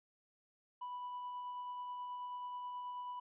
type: tone with tremolo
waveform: triangle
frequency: 987.8 Hz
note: B5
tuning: in tune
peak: -38 dBFS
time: 0.81-3.2 s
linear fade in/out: 10 ms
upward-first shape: sine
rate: 9.3 Hz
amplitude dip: 25%
effects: tanh soft clip ceiling -36 dBFS + resampled to 8000 Hz